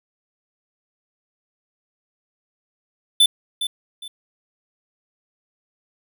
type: tone with echo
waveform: square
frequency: 3520 Hz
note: A7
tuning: in tune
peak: -11 dBFS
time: 3.2-3.26 s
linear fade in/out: 5 ms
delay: 410 ms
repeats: 2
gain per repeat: -11 dB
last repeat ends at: 4.08 s
effects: none